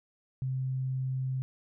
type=tone; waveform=sine; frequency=130.81 Hz; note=C3; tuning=in tune; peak=-29 dBFS; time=0.42-1.42 s; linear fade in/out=0 ms; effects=none